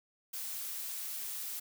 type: noise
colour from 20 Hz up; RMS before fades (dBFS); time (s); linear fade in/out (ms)
blue; -40; 0.33-1.6; 10
effects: none